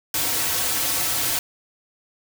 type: noise with comb filter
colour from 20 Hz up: white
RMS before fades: -23 dBFS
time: 0.14-1.39 s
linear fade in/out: 2 ms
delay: 4.9 ms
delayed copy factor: -0.95
effects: none